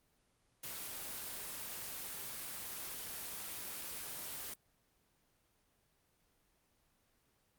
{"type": "noise", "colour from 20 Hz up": "white", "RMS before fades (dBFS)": -44, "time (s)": [0.63, 4.54], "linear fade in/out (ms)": 5, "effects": ["pink hiss -75 dBFS RMS until 7.58 s", "Opus 24 kbps"]}